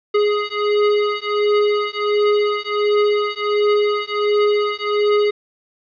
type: beating tone pair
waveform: square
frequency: 415.3 / 416.7 Hz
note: G#4 / G#4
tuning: 0 / +6 cents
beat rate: 1.4 Hz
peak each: -19 dBFS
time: 0.14-5.31 s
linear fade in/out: 10 ms
effects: resampled to 11025 Hz + 8-bit